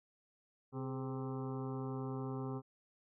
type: harmonic tone with a mistuned harmonic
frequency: 130.81 Hz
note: C3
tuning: in tune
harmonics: 1 / 2 / 3 / 4 / 6 / 7 / 8 / 9 / 10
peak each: -41 / -43 / -45 / -53 / -52 / -57 / -54 / -56 / -58 dBFS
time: 0.72-2.62 s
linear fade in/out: 50 ms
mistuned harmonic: 3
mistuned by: +60 cents
effects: none